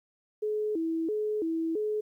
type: tone with vibrato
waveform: sine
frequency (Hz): 372.6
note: F#4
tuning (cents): +12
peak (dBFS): -27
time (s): 0.42-2.01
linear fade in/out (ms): 10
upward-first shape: square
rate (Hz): 1.5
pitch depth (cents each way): 230
effects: 11-bit